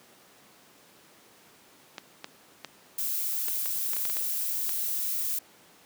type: clicks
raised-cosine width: 0.2 ms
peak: -19 dBFS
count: 11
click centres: 1.982 / 2.244 / 2.647 / 3.484 / 3.659 / 3.934 / 3.966 / 4.053 / 4.099 / 4.169 / 4.693 s
type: noise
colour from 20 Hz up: violet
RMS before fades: -30 dBFS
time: 2.98-5.39 s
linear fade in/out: 5 ms
effects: pink hiss -56 dBFS RMS until 5.85 s + high-pass 200 Hz 12 dB/octave